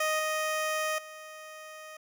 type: tone with level steps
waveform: 15% pulse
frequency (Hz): 622.3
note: D#5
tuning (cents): 0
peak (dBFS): -20 / -22 / -37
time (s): 0-1.97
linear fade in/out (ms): 5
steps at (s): 0.19 / 0.98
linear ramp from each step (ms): 5
effects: none